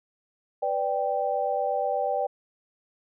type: chord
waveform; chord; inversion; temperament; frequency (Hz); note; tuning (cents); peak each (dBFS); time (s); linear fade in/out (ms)
sine; G major; first; equal with one note detuned; 499 / 587.3 / 784; B4 / D5 / G5; +18 / 0 / 0; -30 / -28 / -27; 0.62-2.27; 10
effects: none